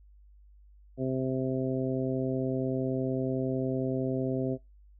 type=harmonic tone; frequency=130.81 Hz; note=C3; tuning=in tune; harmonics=1 / 2 / 3 / 4 / 5; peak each=-33 / -31 / -34 / -37 / -38 dBFS; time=0.97-4.58 s; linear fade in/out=50 ms; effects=noise-tail reverb RT60 0.2 s tail -22 dB re dry + added 50 Hz sine -53 dBFS peak until 4.99 s